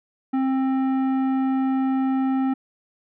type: tone with tanh clipping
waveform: triangle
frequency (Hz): 264.7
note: C4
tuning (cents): +20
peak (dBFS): -21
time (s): 0.33-2.54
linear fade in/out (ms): 10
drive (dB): 16
effects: none